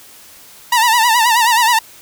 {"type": "tone with vibrato", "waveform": "sawtooth", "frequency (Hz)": 932.3, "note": "A#5", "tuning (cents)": 0, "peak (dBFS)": -6, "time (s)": [0.72, 1.79], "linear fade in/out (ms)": 5, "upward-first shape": "sine", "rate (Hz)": 9.4, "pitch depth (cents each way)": 100, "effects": ["white hiss -41 dBFS RMS until 2.01 s"]}